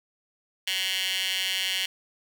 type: tone with high-pass filter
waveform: 15% pulse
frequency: 188.5 Hz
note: F#3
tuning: 32 cents sharp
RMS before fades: -28 dBFS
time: 0.67-1.86 s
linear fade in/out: 5 ms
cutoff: 2700 Hz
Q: 3.8
effects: none